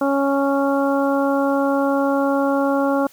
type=harmonic tone; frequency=277.2 Hz; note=C#4; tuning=in tune; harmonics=1 / 2 / 3 / 4 / 5; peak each=-19 / -20 / -25 / -27 / -28 dBFS; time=0.01-3.07 s; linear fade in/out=5 ms; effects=white hiss -50 dBFS RMS until 3.12 s